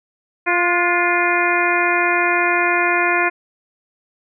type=harmonic tone with a mistuned harmonic; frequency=349.2 Hz; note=F4; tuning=in tune; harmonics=1 / 2 / 3 / 4 / 5 / 6 / 7; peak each=-22 / -22 / -22 / -22 / -22 / -22 / -22 dBFS; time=0.46-3.3 s; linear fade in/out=20 ms; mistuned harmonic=4; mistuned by=+42 cents; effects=none